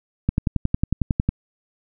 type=click train; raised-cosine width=5 ms; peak=-6 dBFS; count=12; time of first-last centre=0.29-1.29 s; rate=11 Hz; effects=none